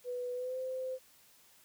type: tone with pitch glide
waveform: sine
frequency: 493.9 to 516.7 Hz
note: B4 to C5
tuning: 0 to -22 cents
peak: -35 dBFS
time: 0.04-0.99 s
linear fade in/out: 50 ms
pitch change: +78 cents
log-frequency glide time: 0.34-0.58 s
effects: white hiss -63 dBFS RMS until 1.64 s